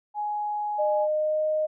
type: tone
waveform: sine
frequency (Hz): 836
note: G#5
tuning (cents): +11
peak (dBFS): -26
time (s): 0.14-1.08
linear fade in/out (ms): 50
type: tone with pitch glide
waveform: sine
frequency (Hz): 610 to 618.2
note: D#5 to D#5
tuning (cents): -34 to -11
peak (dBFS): -22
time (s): 0.78-1.67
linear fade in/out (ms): 20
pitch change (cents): +23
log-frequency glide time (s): 1-1.44
effects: none